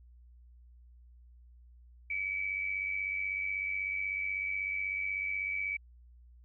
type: tone with amplitude modulation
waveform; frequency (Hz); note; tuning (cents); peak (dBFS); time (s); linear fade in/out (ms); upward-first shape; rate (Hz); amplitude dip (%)
sine; 2289; D7; -45; -29; 2.1-5.77; 5; sine; 96.2; 60
effects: added 60 Hz sine -54 dBFS peak until 6.44 s